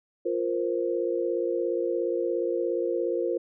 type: chord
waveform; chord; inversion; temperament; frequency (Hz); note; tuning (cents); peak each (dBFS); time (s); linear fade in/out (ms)
sine; F suspended fourth; none; equal; 349.2 / 466.2 / 523.3; F4 / Bb4 / C5; 0 / 0 / 0; -28 / -29 / -30; 0.25-3.38; 10
effects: none